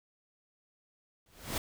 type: noise with exponential growth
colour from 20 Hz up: pink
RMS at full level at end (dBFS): -30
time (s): 1.26-1.58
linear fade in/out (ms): 2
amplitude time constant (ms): 69
effects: none